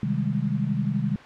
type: chord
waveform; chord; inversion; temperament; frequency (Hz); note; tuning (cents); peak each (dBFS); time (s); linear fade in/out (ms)
sine; Ab major seventh; first; equal; 130.81 / 155.56 / 196 / 207.7; C3 / Eb3 / G3 / Ab3; 0 / 0 / 0 / 0; -28; 0.03-1.16; 2
effects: white hiss -43 dBFS RMS until 1.25 s + low-pass 2000 Hz 12 dB/octave